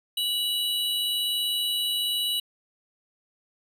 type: tone pair together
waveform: square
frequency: 2941 / 3922 Hz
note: F#7 / B7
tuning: -11 / -13 cents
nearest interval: perfect fourth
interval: 498 cents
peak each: -27 / -29 dBFS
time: 0.17-2.4 s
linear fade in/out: 5 ms
effects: resampled to 32000 Hz